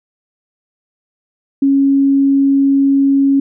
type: tone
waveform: sine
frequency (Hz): 275.5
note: C#4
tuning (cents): -11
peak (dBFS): -8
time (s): 1.62-3.4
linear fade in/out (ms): 5
effects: none